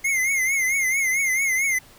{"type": "tone with vibrato", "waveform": "square", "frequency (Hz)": 2120, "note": "C7", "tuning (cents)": 22, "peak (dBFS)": -20, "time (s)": [0.04, 1.79], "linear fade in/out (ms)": 10, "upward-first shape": "triangle", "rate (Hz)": 4.5, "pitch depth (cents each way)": 100, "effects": ["pink hiss -50 dBFS RMS until 1.98 s"]}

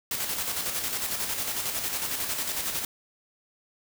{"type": "noise with tremolo", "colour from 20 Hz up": "white", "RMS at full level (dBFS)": -29, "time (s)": [0.11, 2.85], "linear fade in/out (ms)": 2, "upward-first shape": "square", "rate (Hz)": 11, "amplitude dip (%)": 40, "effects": []}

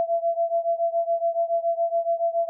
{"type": "beating tone pair", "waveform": "sine", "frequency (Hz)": [672, 679.1], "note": ["E5", "F5"], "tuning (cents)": [33, -49], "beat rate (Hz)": 7.1, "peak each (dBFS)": [-23, -25], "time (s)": [0, 2.49], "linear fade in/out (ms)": 0, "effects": []}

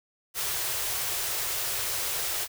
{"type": "band-stop noise", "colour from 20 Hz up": "white", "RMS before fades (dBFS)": -30, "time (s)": [0.34, 2.48], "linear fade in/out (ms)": 50, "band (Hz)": [150, 340], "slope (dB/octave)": 96, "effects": []}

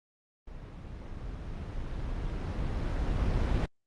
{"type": "noise with level ramp", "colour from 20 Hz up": "brown", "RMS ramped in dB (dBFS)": [-44, -26], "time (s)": [0.47, 3.66], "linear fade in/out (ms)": 5, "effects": ["low-pass 5000 Hz 12 dB/octave", "Opus 32 kbps"]}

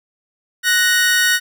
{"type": "tone pair together", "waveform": "sawtooth", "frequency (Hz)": [1480, 1864.7], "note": ["F#6", "A#6"], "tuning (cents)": [0, 0], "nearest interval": "major third", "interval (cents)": 400, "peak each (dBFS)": -12, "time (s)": [0.63, 1.4], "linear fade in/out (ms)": 50, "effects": []}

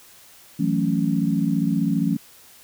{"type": "chord", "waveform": "sine", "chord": "F# minor seventh", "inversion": "third", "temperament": "equal", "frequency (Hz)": [164.81, 185, 220, 277.2], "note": ["E3", "F#3", "A3", "C#4"], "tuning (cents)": [0, 0, 0, 0], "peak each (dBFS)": -24, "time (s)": [0.59, 2.17], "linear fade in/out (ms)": 10, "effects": ["white hiss -49 dBFS RMS until 2.63 s"]}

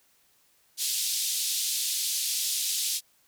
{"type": "band-pass noise", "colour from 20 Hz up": "pink", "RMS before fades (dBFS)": -29, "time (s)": [0.77, 3.01], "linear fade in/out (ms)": 50, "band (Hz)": [3600, 14000], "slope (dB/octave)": 24, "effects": ["white hiss -65 dBFS RMS until 3.27 s"]}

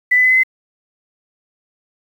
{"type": "tone with pitch steps", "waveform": "sine", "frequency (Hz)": [1988, 2004, 2020, 2037, 2053], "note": ["B6", "B6", "B6", "C7", "C7"], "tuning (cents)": [11, 25, 39, -47, -33], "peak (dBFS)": -9, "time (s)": [0.11, 0.435], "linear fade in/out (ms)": 10, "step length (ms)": 65, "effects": ["7-bit"]}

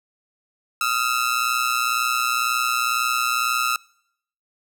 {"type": "ring-modulated tone", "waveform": "sawtooth", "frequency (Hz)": 1318.5, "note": "E6", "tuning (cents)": 0, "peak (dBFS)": -13, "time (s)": [0.81, 3.76], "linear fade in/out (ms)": 0, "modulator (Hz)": 61, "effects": ["noise-tail reverb RT60 0.7 s tail -25 dB re dry"]}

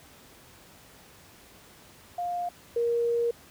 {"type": "tone pair in turn", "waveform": "sine", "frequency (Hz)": [705, 470.5], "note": ["F5", "A#4"], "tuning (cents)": [16, 16], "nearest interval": "perfect fifth", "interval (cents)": 700, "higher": "first", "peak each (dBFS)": [-28, -23], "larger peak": "second", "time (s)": [[2.18, 2.49], [2.76, 3.31]], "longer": "second", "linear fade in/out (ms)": 5, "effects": ["pink hiss -53 dBFS RMS until 3.5 s", "high-pass 60 Hz 12 dB/octave"]}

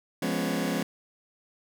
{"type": "chord", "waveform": "sawtooth", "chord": "C# dominant seventh", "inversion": "first", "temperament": "just", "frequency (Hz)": [173.24, 207.9, 249.5, 277.2], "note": ["E#3", "G#3", "B3", "C#4"], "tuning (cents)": [-14, 2, 18, 0], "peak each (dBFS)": -28, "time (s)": [0.22, 0.83], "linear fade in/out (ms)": 5, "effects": []}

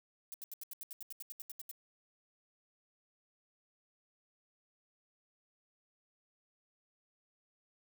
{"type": "noise bursts", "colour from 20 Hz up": "violet", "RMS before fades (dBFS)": -45, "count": 15, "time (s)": [0.32, 1.713], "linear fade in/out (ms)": 0, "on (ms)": 21, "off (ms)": 77, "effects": []}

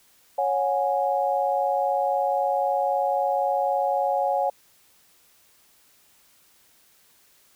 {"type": "chord", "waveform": "sine", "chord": "C# suspended fourth", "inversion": "none", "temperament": "equal with one note detuned", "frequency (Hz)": [554.4, 730.6, 830.6], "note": ["C#5", "F#5", "G#5"], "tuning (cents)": [0, -22, 0], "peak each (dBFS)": -25, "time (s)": [0.38, 4.5], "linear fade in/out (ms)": 5, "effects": ["white hiss -59 dBFS RMS until 7.55 s"]}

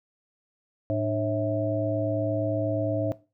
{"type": "harmonic tone with a mistuned harmonic", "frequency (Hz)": 108.5, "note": "A2", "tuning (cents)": -24, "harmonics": [1, 3, 5, 6], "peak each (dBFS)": [-29, -29, -29, -29], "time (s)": [0.9, 3.12], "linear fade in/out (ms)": 0, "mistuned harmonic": 3, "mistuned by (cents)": -140, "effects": ["noise-tail reverb RT60 0.3 s tail -19 dB re dry"]}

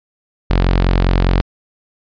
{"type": "tone", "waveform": "sawtooth", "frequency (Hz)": 44.92, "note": "F1", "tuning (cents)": 50, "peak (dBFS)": -7, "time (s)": [0.5, 1.41], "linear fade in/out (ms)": 0, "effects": ["resampled to 11025 Hz"]}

